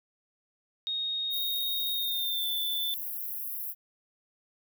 sine tone with pitch glide, 3729 to 3524 Hz, A#7 to A7, 0 to +2 cents, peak -29 dBFS, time 0.87-2.94 s, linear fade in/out 0 ms, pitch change -98 cents, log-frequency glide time 1.93-2.49 s
white high-pass noise, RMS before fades -36 dBFS, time 1.3-3.75 s, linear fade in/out 50 ms, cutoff 11000 Hz, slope 96 dB/octave
effects none

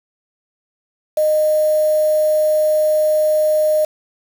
sine tone with quantisation, 615 Hz, D#5, 20 cents flat, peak -12 dBFS, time 1.17-3.85 s, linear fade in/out 5 ms, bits 5, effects none

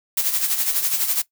blue noise with tremolo, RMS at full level -19 dBFS, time 0.17-1.22 s, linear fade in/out 5 ms, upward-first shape sine, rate 12 Hz, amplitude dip 60%, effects noise-tail reverb RT60 0.1 s tail -18 dB re dry

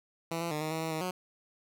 10% pulse tone with pitch steps, 165.7 / 169.3 / 151.4 / 156.1 / 160.5 / 161.4 / 157.9 / 182.8 Hz, E3 / E3 / D#3 / D#3 / E3 / E3 / D#3 / F#3, +9 / +46 / -47 / +6 / -46 / -36 / +26 / -21 cents, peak -24 dBFS, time 0.31-1.11 s, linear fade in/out 5 ms, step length 100 ms, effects none

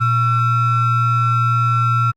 triangle ring-modulated tone, 615 Hz, D#5, 20 cents flat, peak -8 dBFS, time 0-2.12 s, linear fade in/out 20 ms, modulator 734 Hz, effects Opus 24 kbps

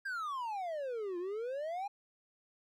triangle exponential two-way sweep, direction down then up, 1631 to 342.2 to 828 Hz, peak -34 dBFS, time 0.05-1.88 s, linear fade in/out 10 ms, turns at 1.18 s, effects none

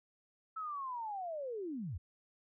sine linear sweep, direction down, 1318.5 to 67.3 Hz, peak -38 dBFS, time 0.56-1.98 s, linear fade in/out 10 ms, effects none

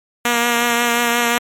5% pulse tone with vibrato, 237.5 Hz, A#3, 33 cents sharp, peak -3 dBFS, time 0.25-1.38 s, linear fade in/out 2 ms, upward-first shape triangle, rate 5.6 Hz, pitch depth 24 cents each way, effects MP3 64 kbps

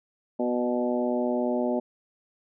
harmonic tone with a mistuned harmonic, 123 Hz, B2, 7 cents flat, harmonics 2 / 3 / 4 / 5 / 6 / 7, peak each -27 / -30 / -33 / -29 / -38 / -37 dBFS, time 0.39-1.8 s, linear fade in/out 10 ms, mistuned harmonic 5, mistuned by -16 cents, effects none

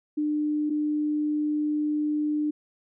sine tone pair in turn, 300 / 300 Hz, D4 / D4, +37 / +37 cents, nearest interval unison, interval 0 cents, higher neither, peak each -23 dBFS, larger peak neither, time 0.17-0.7 / 0.7-2.51 s, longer second, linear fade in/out 10 ms, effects none

